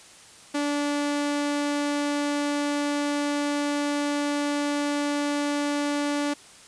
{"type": "tone", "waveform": "sawtooth", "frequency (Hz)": 290, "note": "D4", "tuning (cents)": -22, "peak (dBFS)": -20, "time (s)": [0.54, 6.34], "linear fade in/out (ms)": 10, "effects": ["white hiss -49 dBFS RMS until 6.67 s", "resampled to 22050 Hz"]}